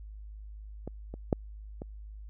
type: clicks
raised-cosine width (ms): 2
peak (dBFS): -24 / -27 / -11 / -25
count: 4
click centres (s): 0.876 / 1.14 / 1.328 / 1.819
effects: added 52 Hz sine -42 dBFS peak until 2.29 s